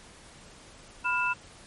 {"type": "tone cluster", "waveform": "sine", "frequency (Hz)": [993, 1414, 2646], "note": ["B5", "F6", "E7"], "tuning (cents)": [9, 21, 6], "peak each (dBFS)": -29, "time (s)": [1.04, 1.34], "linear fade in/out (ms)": 20, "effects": ["pink hiss -51 dBFS RMS until 1.66 s", "MP3 48 kbps"]}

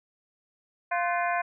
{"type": "harmonic tone with a mistuned harmonic", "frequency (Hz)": 348.6, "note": "F4", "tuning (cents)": -3, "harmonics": [2, 3, 4, 5, 6, 7], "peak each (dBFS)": [-27, -31, -33, -35, -37, -38], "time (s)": [0.91, 1.42], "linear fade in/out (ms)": 10, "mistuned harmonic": 4, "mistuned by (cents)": 140, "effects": []}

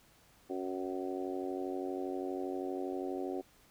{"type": "harmonic tone with a mistuned harmonic", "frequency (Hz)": 92.5, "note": "F#2", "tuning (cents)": 0, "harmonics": [3, 4, 5, 6, 7, 8], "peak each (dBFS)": [-40, -38, -46, -45, -49, -45], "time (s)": [0.49, 3.42], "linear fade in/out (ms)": 20, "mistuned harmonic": 8, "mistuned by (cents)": 24, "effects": ["pink hiss -64 dBFS RMS until 3.7 s"]}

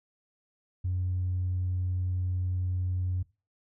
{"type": "tone with tanh clipping", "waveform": "triangle", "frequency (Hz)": 91.1, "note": "F#2", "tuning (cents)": -26, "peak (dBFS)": -27, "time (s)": [0.84, 3.23], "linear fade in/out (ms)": 10, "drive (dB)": 5, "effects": ["noise-tail reverb RT60 0.3 s tail -21 dB re dry"]}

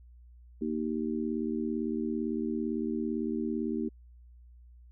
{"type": "chord", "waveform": "sine", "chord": "Eb major", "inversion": "second", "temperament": "just", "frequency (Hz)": [233.3, 311.1, 388.9], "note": ["Bb3", "Eb4", "G4"], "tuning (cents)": [2, 0, -14], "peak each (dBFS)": [-32, -34, -36], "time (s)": [0.61, 3.89], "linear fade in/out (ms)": 10, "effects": ["added 60 Hz sine -51 dBFS peak until 4.91 s"]}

